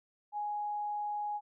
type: tone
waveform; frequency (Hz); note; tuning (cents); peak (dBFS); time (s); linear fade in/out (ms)
sine; 832; G#5; +3; -33; 0.32-1.41; 50
effects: none